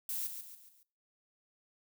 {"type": "noise with echo", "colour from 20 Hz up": "violet", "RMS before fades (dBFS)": -37, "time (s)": [0.09, 0.27], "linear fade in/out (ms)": 2, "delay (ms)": 140, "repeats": 4, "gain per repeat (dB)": -7, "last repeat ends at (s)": 0.83, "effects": ["noise-tail reverb RT60 0.4 s tail -21 dB re dry"]}